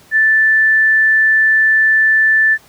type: tone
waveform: sine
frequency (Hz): 1760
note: A6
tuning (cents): 0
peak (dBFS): -8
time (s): 0.11-2.58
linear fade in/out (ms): 50
effects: pink hiss -46 dBFS RMS until 2.68 s + high-pass 80 Hz 12 dB/octave